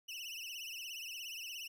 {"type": "tone with vibrato", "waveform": "30% pulse", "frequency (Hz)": 2794, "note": "F7", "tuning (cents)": 0, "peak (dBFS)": -40, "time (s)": [0.08, 1.68], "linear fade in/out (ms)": 10, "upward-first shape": "triangle", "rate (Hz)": 17, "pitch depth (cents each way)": 160, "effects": []}